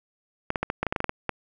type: clicks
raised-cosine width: 0.5 ms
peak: -10 dBFS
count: 12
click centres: 0.504 / 0.558 / 0.63 / 0.701 / 0.83 / 0.867 / 0.925 / 0.962 / 1.004 / 1.043 / 1.094 / 1.293 s
effects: none